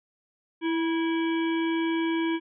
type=harmonic tone with a mistuned harmonic; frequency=329.3 Hz; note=E4; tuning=2 cents flat; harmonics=1 / 3 / 5 / 7 / 9 / 10; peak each=-24 / -35 / -38 / -37 / -44 / -42 dBFS; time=0.61-2.4 s; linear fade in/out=50 ms; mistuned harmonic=3; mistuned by=-34 cents; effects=none